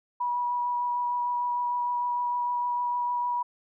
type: tone with vibrato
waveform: sine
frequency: 972 Hz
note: B5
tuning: 28 cents flat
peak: -25 dBFS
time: 0.2-3.43 s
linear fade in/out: 10 ms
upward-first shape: triangle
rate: 6.6 Hz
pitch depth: 14 cents each way
effects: none